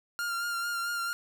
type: tone with vibrato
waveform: 45% pulse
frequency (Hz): 1396.9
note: F6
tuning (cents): 0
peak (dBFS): -30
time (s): 0.19-1.13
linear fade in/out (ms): 0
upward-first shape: sine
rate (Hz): 4.5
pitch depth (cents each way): 25
effects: none